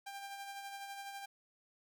sawtooth tone with tremolo, 794 Hz, G5, 22 cents sharp, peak -39 dBFS, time 0.06-1.26 s, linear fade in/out 10 ms, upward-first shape sine, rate 12 Hz, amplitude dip 40%, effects none

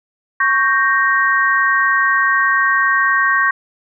sine chord, G diminished, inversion second, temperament equal, 1108.7 / 1568 / 1864.7 Hz, Db6 / G6 / Bb6, 0 / 0 / 0 cents, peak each -16 dBFS, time 0.4-3.51 s, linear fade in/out 5 ms, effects none

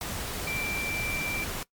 sine tone in noise, 2349 Hz, D7, in tune, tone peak -31 dBFS, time 0.47-1.44 s, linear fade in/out 2 ms, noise pink, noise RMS -34 dBFS, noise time 0.01-1.63 s, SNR 0 dB, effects noise-tail reverb RT60 0.1 s tail -20 dB re dry + MP3 96 kbps

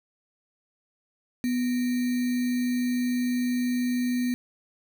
sine tone with sample-and-hold, 246.9 Hz, B3, in tune, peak -23 dBFS, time 1.44-4.34 s, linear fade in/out 0 ms, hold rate 2100 Hz, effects none

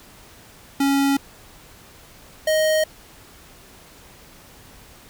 square tone pair in turn, 277.2 / 624.5 Hz, C#4 / D#5, 0 / +6 cents, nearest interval octave + major second, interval 1406 cents, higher second, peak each -17 dBFS, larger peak neither, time 0.8-1.17 / 2.47-2.84 s, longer neither, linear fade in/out 5 ms, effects pink hiss -47 dBFS RMS until 5.09 s

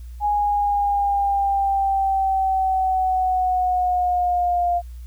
sine linear sweep, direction down, 830.6 to 698.5 Hz, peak -17 dBFS, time 0.2-4.82 s, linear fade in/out 50 ms, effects added 60 Hz sine -33 dBFS peak until 5.06 s + white hiss -58 dBFS RMS until 5.06 s

